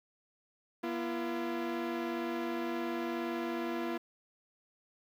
sawtooth tone pair together, 240.5 / 339.7 Hz, B3 / F4, -46 / -48 cents, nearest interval tritone, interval 598 cents, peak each -34 / -31 dBFS, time 0.83-3.98 s, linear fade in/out 10 ms, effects low-pass 3000 Hz 12 dB/octave + 10-bit

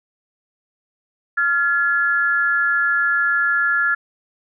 sine tone pair together, 1390 / 1703.6 Hz, F6 / G#6, -9 / +44 cents, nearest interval major third, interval 353 cents, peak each -18 dBFS, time 1.37-3.95 s, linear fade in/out 10 ms, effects none

